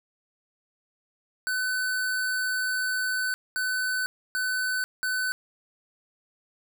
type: tone bursts at uneven times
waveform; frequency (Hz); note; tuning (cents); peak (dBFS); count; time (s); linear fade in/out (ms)
square; 1509; F#6; +34; -26; 4; 1.47-3.34 / 3.56-4.06 / 4.35-4.84 / 5.03-5.32; 0
effects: none